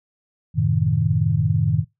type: chord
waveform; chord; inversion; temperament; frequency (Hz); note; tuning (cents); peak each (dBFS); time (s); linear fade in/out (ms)
sine; F# diminished seventh; none; equal; 92.5 / 110 / 130.81 / 155.56; F#2 / A2 / C3 / Eb3; 0 / 0 / 0 / 0; -24 / -21 / -24 / -20; 0.54-1.85; 50
effects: noise-tail reverb RT60 0.2 s tail -23 dB re dry